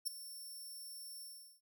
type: tone with ADSR envelope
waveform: 5% pulse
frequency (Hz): 5420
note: E8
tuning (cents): +47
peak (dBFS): -27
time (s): 0.05-1.61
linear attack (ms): 24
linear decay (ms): 7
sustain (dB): -15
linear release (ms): 390
effects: none